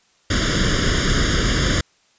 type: noise with comb filter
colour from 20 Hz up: pink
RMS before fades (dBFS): -18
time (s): 0.3-1.81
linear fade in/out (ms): 5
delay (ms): 0.59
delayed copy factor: +1
effects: white hiss -59 dBFS RMS until 2.18 s + resampled to 16000 Hz